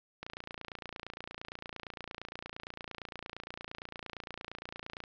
click train, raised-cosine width 0.3 ms, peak -25 dBFS, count 139, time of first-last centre 0.23-5.038 s, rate 28.7 Hz, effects resampled to 16000 Hz + 9-bit

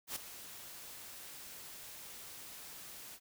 white noise with ADSR envelope, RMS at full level -38 dBFS, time 0.07-3.2 s, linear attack 91 ms, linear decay 4 ms, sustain -12 dB, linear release 63 ms, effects none

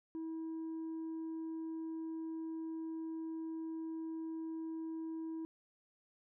sine tone with tanh clipping, 323.3 Hz, E4, 34 cents flat, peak -40 dBFS, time 0.15-5.45 s, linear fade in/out 0 ms, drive 2 dB, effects none

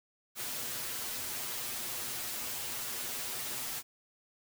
white noise with comb filter, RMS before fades -38 dBFS, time 0.35-3.83 s, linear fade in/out 50 ms, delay 8.2 ms, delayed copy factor +1, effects none

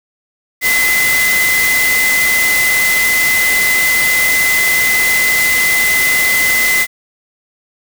sine tone in noise, 2032 Hz, B6, 49 cents sharp, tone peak -11 dBFS, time 0.61-6.87 s, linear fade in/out 50 ms, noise white, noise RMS -17 dBFS, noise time 0.61-6.87 s, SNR +3 dB, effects none

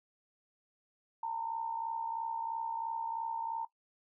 sine tone with amplitude modulation, 911 Hz, A#5, 40 cents flat, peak -31 dBFS, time 1.23-3.65 s, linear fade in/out 5 ms, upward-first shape sine, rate 63 Hz, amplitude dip 55%, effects noise-tail reverb RT60 0.1 s tail -17 dB re dry

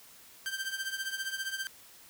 sawtooth tone with tremolo, 1568 Hz, G6, in tune, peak -27 dBFS, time 0.46-1.67 s, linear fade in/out 0 ms, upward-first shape triangle, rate 15 Hz, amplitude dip 80%, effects white hiss -55 dBFS RMS until 2.09 s

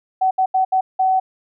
sine tone bursts at uneven times, 755 Hz, F#5, 35 cents sharp, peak -13 dBFS, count 5, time 0.21-0.31 / 0.38-0.46 / 0.54-0.65 / 0.72-0.81 / 0.99-1.2 s, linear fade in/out 10 ms, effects none

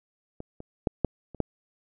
clicks, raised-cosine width 2 ms, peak -24 / -27 / -10 / -9 / -29 / -11 dBFS, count 6, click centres 0.404 / 0.604 / 0.872 / 1.047 / 1.347 / 1.403 s, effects none

